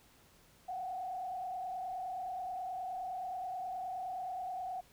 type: tone with frequency modulation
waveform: sine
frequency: 740 Hz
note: F#5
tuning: in tune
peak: -37 dBFS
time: 0.68-4.81 s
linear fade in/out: 10 ms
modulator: 29.5 Hz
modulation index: 1
effects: pink hiss -64 dBFS RMS until 4.92 s